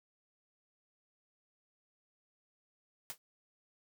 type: noise with exponential decay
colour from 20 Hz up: white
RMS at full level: -38 dBFS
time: 3.1-3.18 s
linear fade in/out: 0 ms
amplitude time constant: 17 ms
effects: none